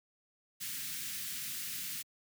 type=band-stop noise; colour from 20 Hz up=white; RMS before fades=-40 dBFS; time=0.6-2.03 s; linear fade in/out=20 ms; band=250 to 1600 Hz; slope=24 dB/octave; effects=high-pass 100 Hz 12 dB/octave